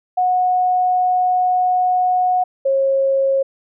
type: tone pair in turn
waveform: sine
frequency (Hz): 731 / 541.6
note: F#5 / C#5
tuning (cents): -21 / -40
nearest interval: perfect fourth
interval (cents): 519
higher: first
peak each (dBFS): -13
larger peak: neither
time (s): 0.17-2.44 / 2.65-3.43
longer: first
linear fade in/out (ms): 10
effects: none